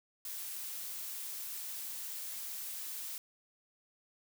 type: noise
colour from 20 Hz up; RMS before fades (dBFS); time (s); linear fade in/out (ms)
blue; -42; 0.25-3.18; 2
effects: none